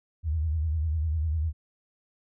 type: tone with vibrato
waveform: sine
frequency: 78.6 Hz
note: D#2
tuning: 18 cents sharp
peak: -24 dBFS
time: 0.23-1.53 s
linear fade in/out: 50 ms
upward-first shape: triangle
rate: 10 Hz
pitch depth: 130 cents each way
effects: none